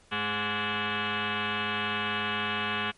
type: tone with frequency modulation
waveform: sine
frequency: 727 Hz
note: F#5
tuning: 31 cents flat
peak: -27 dBFS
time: 0.11-2.92 s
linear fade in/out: 20 ms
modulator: 313 Hz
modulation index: 7.9
effects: pink hiss -60 dBFS RMS until 2.97 s + MP3 48 kbps